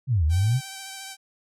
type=exponential two-way sweep; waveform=sine; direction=down then up; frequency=143 to 73.6 to 138.8 Hz; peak=-18 dBFS; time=0.07-0.61 s; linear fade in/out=50 ms; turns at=0.25 s
type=tone with vibrato; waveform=5% pulse; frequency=776 Hz; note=G5; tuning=18 cents flat; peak=-24 dBFS; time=0.29-1.17 s; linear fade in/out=50 ms; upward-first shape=sine; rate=14 Hz; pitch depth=19 cents each way
effects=none